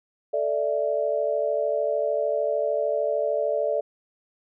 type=chord; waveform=sine; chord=A suspended fourth; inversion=none; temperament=just; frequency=440 / 586.7 / 660 Hz; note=A4 / D5 / E5; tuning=0 / -2 / +2 cents; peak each=-28 / -24 / -28 dBFS; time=0.33-3.81 s; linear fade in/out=10 ms; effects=none